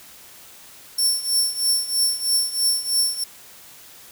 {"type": "tone with tremolo", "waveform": "20% pulse", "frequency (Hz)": 5430, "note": "F8", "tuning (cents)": -50, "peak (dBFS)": -10, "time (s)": [0.98, 3.24], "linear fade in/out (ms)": 5, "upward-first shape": "triangle", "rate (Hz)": 3.1, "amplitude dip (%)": 85, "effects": ["white hiss -45 dBFS RMS until 4.11 s"]}